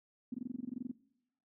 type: tone bursts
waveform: sine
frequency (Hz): 246.6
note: B3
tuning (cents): -2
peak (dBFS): -35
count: 14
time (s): 0.32-0.915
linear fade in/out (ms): 5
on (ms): 23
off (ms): 21
effects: noise-tail reverb RT60 0.8 s tail -20 dB re dry

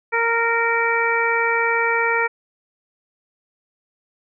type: harmonic tone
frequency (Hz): 462.7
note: A#4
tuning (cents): -13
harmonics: 1 / 2 / 3 / 4 / 5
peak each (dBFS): -23 / -23 / -23 / -23 / -23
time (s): 0.12-2.28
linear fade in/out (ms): 20
effects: none

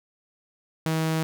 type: tone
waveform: sawtooth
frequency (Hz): 160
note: D#3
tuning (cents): +49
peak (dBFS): -19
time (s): 0.86-1.23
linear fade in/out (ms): 0
effects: none

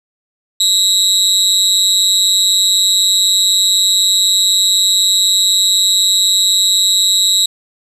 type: tone with amplitude modulation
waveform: 30% pulse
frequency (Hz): 3880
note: B7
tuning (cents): -31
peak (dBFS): -3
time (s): 0.6-7.46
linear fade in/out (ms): 5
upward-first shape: sine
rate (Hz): 192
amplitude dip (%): 90
effects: resampled to 32000 Hz + 7-bit

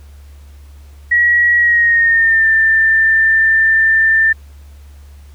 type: tone with pitch glide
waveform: sine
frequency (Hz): 1914 to 1785.8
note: A#6 to A6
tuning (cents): +45 to +25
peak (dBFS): -8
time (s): 1.11-4.33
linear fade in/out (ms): 10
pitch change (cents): -120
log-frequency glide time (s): 1.57-2.48
effects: added 71 Hz sine -35 dBFS peak until 5.34 s + pink hiss -51 dBFS RMS until 5.34 s

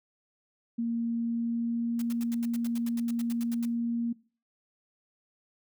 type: tone with pitch glide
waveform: sine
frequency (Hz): 232.4 to 234.3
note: A#3 to A#3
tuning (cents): -5 to +9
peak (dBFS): -27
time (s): 0.78-4.13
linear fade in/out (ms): 10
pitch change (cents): +14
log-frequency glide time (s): 1.17-2.05
type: noise bursts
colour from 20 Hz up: white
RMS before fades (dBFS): -44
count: 16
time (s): 1.99-3.653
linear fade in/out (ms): 2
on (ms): 28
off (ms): 81
effects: noise-tail reverb RT60 0.4 s tail -21 dB re dry

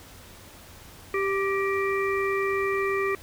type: harmonic tone with a mistuned harmonic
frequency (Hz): 392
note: G4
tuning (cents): 0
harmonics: 1 / 3 / 5 / 6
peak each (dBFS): -25 / -30 / -32 / -33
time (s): 1.14-3.15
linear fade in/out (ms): 2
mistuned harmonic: 5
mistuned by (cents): -44
effects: added 88 Hz sine -54 dBFS peak until 3.22 s + pink hiss -48 dBFS RMS until 3.22 s

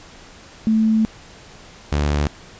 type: tone pair in turn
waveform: sine / sawtooth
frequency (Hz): 220 / 73.28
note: A3 / D2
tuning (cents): 0 / -3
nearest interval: octave + perfect fifth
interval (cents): 1903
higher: first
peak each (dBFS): -13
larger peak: neither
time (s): 0.67-1.05 / 1.92-2.27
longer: first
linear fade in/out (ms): 0
effects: pink hiss -43 dBFS RMS until 2.59 s + resampled to 16000 Hz

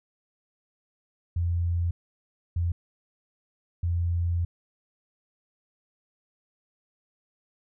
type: tone bursts at uneven times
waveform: sine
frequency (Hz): 86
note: F2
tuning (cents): -26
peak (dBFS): -23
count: 3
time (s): 1.36-1.91 / 2.56-2.72 / 3.83-4.45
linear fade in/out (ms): 5
effects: none

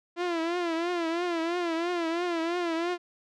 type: tone with vibrato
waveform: sawtooth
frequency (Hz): 340.4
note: F4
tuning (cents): -44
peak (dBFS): -23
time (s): 0.16-2.98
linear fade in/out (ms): 50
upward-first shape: triangle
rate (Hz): 3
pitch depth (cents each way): 99
effects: low-pass 4000 Hz 12 dB/octave

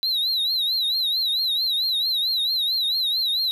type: tone with vibrato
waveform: triangle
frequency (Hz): 3956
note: B7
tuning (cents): +2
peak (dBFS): -19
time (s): 0.03-3.51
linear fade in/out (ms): 0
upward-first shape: triangle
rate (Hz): 4.5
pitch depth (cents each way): 140
effects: none

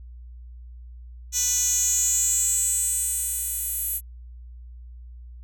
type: tone with high-pass filter sweep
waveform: 10% pulse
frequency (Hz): 493.9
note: B4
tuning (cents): 0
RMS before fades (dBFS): -24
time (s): 1.32-4.01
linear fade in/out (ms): 50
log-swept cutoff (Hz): 5800 to 11000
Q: 5.5
effects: added 60 Hz sine -39 dBFS peak until 5.43 s

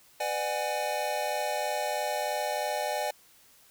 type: chord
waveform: square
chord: G# half-diminished seventh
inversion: first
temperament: just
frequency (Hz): 498.4 / 598 / 747.5 / 830.6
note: B4 / D5 / F#5 / G#5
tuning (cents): +16 / +31 / +17 / 0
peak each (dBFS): -39 / -33 / -36 / -34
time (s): 0.2-3.11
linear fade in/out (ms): 5
effects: white hiss -59 dBFS RMS until 3.7 s

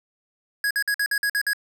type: tone bursts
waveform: square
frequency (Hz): 1661.2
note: G#6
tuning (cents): 0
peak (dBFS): -21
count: 8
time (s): 0.64-1.533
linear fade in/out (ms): 2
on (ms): 67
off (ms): 51
effects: 10-bit

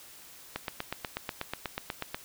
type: click train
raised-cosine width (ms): 0.3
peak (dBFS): -16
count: 14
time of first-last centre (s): 0.56-2.145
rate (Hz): 8.2
effects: white hiss -51 dBFS RMS until 2.24 s

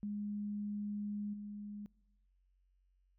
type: tone with level steps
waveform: sine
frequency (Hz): 206.6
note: G#3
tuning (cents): -9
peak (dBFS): -37 / -43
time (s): 0.03-1.86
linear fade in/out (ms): 0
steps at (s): 1.33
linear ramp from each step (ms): 10
effects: noise-tail reverb RT60 1.0 s tail -24 dB re dry + added 46 Hz sine -70 dBFS peak until 3.18 s

